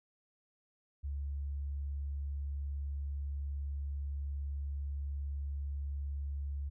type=tone; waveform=sine; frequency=70.6 Hz; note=C#2; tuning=32 cents sharp; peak=-35 dBFS; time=1.03-6.7 s; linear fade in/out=20 ms; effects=none